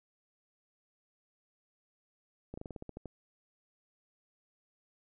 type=slowing click train; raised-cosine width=2 ms; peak=-29 dBFS; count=10; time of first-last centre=2.54-3.057 s; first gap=35 ms; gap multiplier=1.12; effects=none